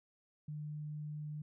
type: tone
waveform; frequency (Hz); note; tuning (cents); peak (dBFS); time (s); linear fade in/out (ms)
sine; 150.4; D3; +42; -40; 0.48-1.42; 5
effects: none